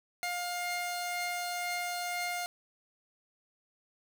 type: tone pair together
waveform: sawtooth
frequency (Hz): 708 / 2122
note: F5 / C7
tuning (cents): +23 / +24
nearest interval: octave + perfect fifth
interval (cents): 1901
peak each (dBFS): -31 / -34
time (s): 0.23-2.46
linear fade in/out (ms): 0
effects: none